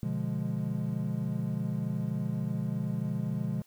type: chord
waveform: triangle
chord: B diminished seventh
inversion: none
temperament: equal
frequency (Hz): 123.47 / 146.83 / 174.61 / 207.7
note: B2 / D3 / F3 / Ab3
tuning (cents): 0 / 0 / 0 / 0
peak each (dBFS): -33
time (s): 0.03-3.62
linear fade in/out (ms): 0
effects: white hiss -65 dBFS RMS until 3.66 s